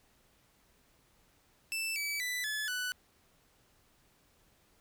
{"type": "tone with pitch steps", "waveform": "sawtooth", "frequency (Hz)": [2652, 2295, 1986.8, 1719.6, 1488.4], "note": ["E7", "D7", "B6", "A6", "F#6"], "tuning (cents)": [10, -40, 10, -40, 10], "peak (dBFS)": -30, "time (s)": [1.72, 2.92], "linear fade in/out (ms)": 0, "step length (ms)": 240, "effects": ["pink hiss -68 dBFS RMS until 4.8 s"]}